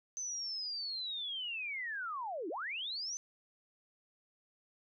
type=linear two-way sweep; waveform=sine; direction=down then up; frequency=6180 to 293.7 to 6180 Hz; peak=-37 dBFS; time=0.17-3.17 s; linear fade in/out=0 ms; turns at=2.49 s; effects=none